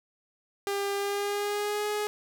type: tone with pitch glide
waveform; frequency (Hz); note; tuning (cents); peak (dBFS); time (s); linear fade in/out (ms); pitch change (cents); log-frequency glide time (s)
sawtooth; 400 to 418.7; G4 to G#4; +35 to +14; -24; 0.67-2.07; 0; +79; 0.95-1.87
effects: none